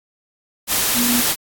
sine tone in noise, 241.4 Hz, B3, 39 cents flat, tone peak -18 dBFS, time 0.94-1.23 s, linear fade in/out 50 ms, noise white, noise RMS -18 dBFS, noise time 0.67-1.36 s, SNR -3 dB, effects AAC 64 kbps

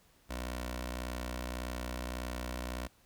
15% pulse tone with notch filter, 61.74 Hz, B1, in tune, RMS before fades -39 dBFS, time 0.29-2.88 s, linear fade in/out 20 ms, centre 140 Hz, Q 0.55, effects pink hiss -66 dBFS RMS until 3.05 s

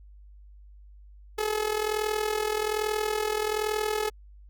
sawtooth tone with amplitude modulation, 427.3 Hz, G#4, 49 cents sharp, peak -19 dBFS, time 1.38-4.1 s, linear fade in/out 10 ms, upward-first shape sine, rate 41.2 Hz, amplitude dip 70%, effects added 50 Hz sine -47 dBFS peak until 4.49 s + Opus 48 kbps

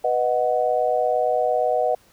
sine chord, B major, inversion none, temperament equal, 493.9 / 622.3 / 740 Hz, B4 / D#5 / F#5, 0 / 0 / 0 cents, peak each -23 / -22 / -22 dBFS, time 0.04-1.95 s, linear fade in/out 5 ms, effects pink hiss -56 dBFS RMS until 2.12 s

